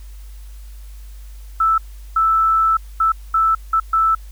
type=tone bursts at uneven times; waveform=sine; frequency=1318.5 Hz; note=E6; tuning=in tune; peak=-12 dBFS; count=6; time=1.6-1.78 / 2.16-2.77 / 3-3.12 / 3.34-3.55 / 3.73-3.8 / 3.93-4.15 s; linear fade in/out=5 ms; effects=added 50 Hz sine -33 dBFS peak until 4.31 s + white hiss -51 dBFS RMS until 4.31 s